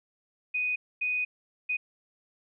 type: tone bursts at uneven times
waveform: sine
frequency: 2489 Hz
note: D#7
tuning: in tune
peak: -26 dBFS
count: 3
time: 0.54-0.76 / 1.01-1.25 / 1.69-1.77 s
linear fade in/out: 10 ms
effects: none